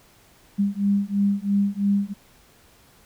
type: beating tone pair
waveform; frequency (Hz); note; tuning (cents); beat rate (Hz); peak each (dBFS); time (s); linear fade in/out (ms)
sine; 199.1 / 202.1; G3 / G#3; +27 / -47; 3; -22; 0.58-2.14; 20
effects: pink hiss -55 dBFS RMS until 3.05 s